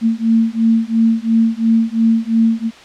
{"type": "beating tone pair", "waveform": "sine", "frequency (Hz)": [224.9, 227.8], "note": ["A3", "A#3"], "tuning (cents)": [38, -40], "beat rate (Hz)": 2.9, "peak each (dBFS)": -14, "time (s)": [0.01, 2.71], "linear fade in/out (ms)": 50, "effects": ["white hiss -39 dBFS RMS until 2.84 s", "low-pass 4000 Hz 12 dB/octave"]}